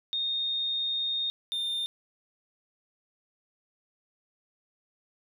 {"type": "tone pair in turn", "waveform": ["sine", "triangle"], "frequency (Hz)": [3685, 3618], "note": ["A#7", "A7"], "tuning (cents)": [-21, 48], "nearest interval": "unison", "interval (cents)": 31, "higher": "first", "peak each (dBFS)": -27, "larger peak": "neither", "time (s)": [[0.13, 1.3], [1.52, 1.86]], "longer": "first", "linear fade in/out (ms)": 0, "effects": []}